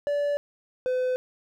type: tone pair in turn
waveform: triangle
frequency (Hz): 578 / 507.3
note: D5 / B4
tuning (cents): -28 / +46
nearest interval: major second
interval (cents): 226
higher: first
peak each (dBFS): -21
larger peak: neither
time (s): 0.07-0.37 / 0.86-1.16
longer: neither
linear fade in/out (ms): 0
effects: none